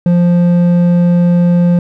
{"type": "tone with hard clipping", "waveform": "sine", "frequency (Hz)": 174.61, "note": "F3", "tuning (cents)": 0, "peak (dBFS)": -8, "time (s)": [0.06, 1.79], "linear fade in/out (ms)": 2, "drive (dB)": 6, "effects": []}